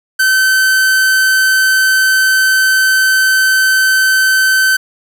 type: tone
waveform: 45% pulse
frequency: 1536 Hz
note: G6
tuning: 36 cents flat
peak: -8 dBFS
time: 0.19-4.77 s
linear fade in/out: 10 ms
effects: none